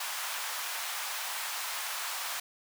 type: high-pass noise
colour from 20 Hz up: pink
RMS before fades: -36 dBFS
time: 0-2.4 s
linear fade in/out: 5 ms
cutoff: 830 Hz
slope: 24 dB/octave
effects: none